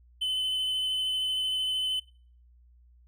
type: tone with vibrato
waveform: triangle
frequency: 3036 Hz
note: F#7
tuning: 44 cents sharp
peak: -25 dBFS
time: 0.21-2 s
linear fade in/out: 10 ms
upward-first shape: triangle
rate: 13 Hz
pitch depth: 14 cents each way
effects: noise-tail reverb RT60 0.5 s tail -25 dB re dry + added 60 Hz sine -55 dBFS peak until 3.07 s